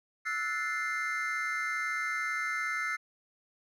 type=chord; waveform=triangle; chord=F# half-diminished seventh; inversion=third; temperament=equal with one note detuned; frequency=1318.5 / 1456.2 / 1760 / 2093 Hz; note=E6 / F#6 / A6 / C7; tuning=0 / -28 / 0 / 0 cents; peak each=-35 / -36 / -36 / -32 dBFS; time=0.25-2.97 s; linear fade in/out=20 ms; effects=none